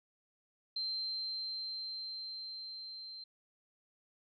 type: tone with level ramp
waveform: sine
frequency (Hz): 4130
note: C8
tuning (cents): -23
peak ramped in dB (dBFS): -34 to -45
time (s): 0.76-3.24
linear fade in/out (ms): 5
effects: none